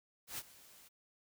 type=noise with ADSR envelope; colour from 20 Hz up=white; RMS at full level=-41 dBFS; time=0.27-0.89 s; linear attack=110 ms; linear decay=43 ms; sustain=-19 dB; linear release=19 ms; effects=none